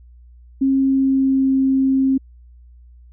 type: tone with pitch glide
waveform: sine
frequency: 269.2 to 266.7 Hz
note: C4 to C4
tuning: +49 to +33 cents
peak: -13 dBFS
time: 0.61-2.18 s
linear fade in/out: 10 ms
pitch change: -16 cents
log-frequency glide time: 0.73-1.54 s
effects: added 60 Hz sine -42 dBFS peak until 3.12 s